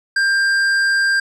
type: tone with hard clipping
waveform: triangle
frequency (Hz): 1591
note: G6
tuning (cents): +25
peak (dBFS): -15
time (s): 0.16-1.2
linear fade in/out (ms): 5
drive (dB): 12
effects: resampled to 32000 Hz